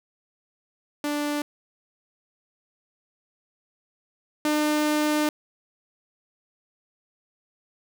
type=tone pair in turn; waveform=sawtooth; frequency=293.7 / 301.4 Hz; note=D4 / D4; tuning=0 / +45 cents; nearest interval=unison; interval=45 cents; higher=second; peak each=-21 / -17 dBFS; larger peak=second; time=1.04-1.42 / 4.45-5.29 s; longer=second; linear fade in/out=2 ms; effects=none